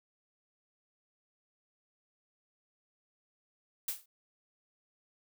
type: noise with exponential decay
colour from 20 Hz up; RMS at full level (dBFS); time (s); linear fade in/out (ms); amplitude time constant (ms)
blue; -30; 3.88-4.06; 5; 38
effects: none